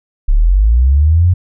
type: linear sweep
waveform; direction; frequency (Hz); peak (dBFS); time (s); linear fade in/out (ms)
sine; up; 32.16 to 92.5; -6; 0.28-1.34; 10
effects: none